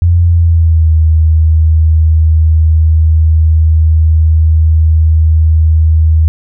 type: tone with pitch glide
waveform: sine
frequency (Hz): 86 to 79.32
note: F2 to D#2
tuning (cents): -26 to +34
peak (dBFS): -4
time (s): 0.02-6.28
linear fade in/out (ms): 0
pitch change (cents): -140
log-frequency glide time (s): 0.23-0.92
effects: none